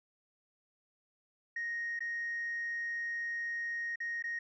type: tone with dropouts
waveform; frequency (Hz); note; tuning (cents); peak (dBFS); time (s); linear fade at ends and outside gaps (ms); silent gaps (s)
sine; 1868; A#6; +3; -33; 1.56-4.39; 5; 1.992-2.005 / 3.958-4.002 / 4.225-4.239
effects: tanh soft clip ceiling -31 dBFS